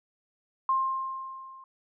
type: tone with level ramp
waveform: sine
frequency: 1059 Hz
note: C6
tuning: 21 cents sharp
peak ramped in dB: -21 to -46 dBFS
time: 0.69-1.64 s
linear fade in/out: 2 ms
effects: none